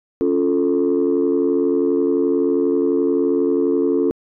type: chord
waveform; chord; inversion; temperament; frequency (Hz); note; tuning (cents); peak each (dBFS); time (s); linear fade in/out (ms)
sine; Db augmented; none; equal; 277.2 / 349.2 / 440; Db4 / F4 / A4; 0 / 0 / 0; -18; 0.21-4.11; 0
effects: tanh soft clip ceiling -9 dBFS